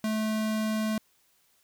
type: tone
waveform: square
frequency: 217.1 Hz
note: A3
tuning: 23 cents flat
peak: -27 dBFS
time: 0.04-0.98 s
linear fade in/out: 2 ms
effects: white hiss -67 dBFS RMS until 1.63 s